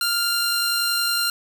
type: tone pair together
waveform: sawtooth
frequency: 1396.9 / 4140 Hz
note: F6 / C8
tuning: 0 / -19 cents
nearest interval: octave + perfect fifth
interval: 1881 cents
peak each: -19 / -20 dBFS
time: 0.01-1.3 s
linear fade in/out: 2 ms
effects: 9-bit